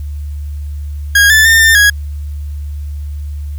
40% pulse tone with pitch steps, 1637 / 1751 / 1809 / 1799 / 1657 Hz, G#6 / A6 / A6 / A6 / G#6, -25 / -9 / +48 / +38 / -4 cents, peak -4 dBFS, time 1.15-1.9 s, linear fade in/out 5 ms, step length 150 ms, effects added 73 Hz sine -19 dBFS peak until 3.58 s + white hiss -49 dBFS RMS until 3.58 s

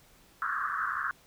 pink band-pass noise, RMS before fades -32 dBFS, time 0.42-1.11 s, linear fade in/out 0 ms, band 1100 to 1700 Hz, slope 96 dB/octave, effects pink hiss -60 dBFS RMS until 1.26 s

